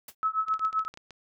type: noise with exponential decay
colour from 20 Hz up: white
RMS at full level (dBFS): -37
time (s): 0.08-0.15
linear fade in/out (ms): 5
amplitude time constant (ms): 15
type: tone with tremolo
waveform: sine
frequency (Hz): 1296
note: E6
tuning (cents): -30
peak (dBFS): -21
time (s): 0.23-0.88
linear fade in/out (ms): 0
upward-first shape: triangle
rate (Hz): 7.7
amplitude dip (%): 100
type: clicks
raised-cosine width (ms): 0.2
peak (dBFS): -28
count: 10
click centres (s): 0.484 / 0.54 / 0.594 / 0.65 / 0.729 / 0.793 / 0.85 / 0.94 / 0.974 / 1.107
effects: none